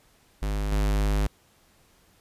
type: tone with level steps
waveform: square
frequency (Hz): 51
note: G#1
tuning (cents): -31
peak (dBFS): -26 / -22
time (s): 0.42-1.27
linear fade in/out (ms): 5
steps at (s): 0.72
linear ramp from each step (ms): 2
effects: pink hiss -61 dBFS RMS until 2.2 s + resampled to 32000 Hz